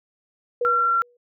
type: tone with exponential decay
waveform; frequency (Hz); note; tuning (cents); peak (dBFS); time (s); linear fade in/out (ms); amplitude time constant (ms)
sine; 484.4; B4; -34; -19; 0.61-1.17; 5; 120
type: tone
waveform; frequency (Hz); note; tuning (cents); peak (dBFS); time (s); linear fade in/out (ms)
sine; 1366; F6; -39; -17; 0.65-1.02; 0
effects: none